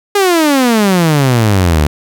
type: exponential sweep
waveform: sawtooth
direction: down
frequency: 414.5 to 71 Hz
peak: -4 dBFS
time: 0.15-1.87 s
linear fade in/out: 5 ms
effects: none